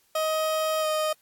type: tone with pitch glide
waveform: 30% pulse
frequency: 629 to 620 Hz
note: D#5 to D#5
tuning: +19 to -6 cents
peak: -21 dBFS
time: 0.15-1.13 s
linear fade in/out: 5 ms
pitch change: -25 cents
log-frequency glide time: 0.8-0.86 s
effects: white hiss -65 dBFS RMS until 1.21 s + AAC 64 kbps